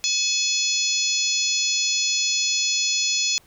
harmonic tone, 853 Hz, G#5, 46 cents sharp, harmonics 3 / 4 / 5 / 6 / 7 / 8, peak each -27 / -27 / -27 / -27 / -27 / -27 dBFS, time 0.04-3.38 s, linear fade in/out 0 ms, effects pink hiss -56 dBFS RMS until 3.46 s

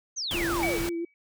sine exponential sweep, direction down, 6560 to 392 Hz, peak -29 dBFS, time 0.16-0.79 s, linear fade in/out 20 ms
pink noise, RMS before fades -33 dBFS, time 0.31-0.89 s, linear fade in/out 0 ms
sine tone with vibrato, 340 Hz, F4, 46 cents flat, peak -28 dBFS, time 0.34-1.05 s, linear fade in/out 5 ms, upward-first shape sine, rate 5.9 Hz, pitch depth 30 cents each way
sine tone with exponential decay, 2278 Hz, C#7, 47 cents sharp, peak -25 dBFS, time 0.63-1.14 s, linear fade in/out 1 ms, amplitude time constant 110 ms
effects none

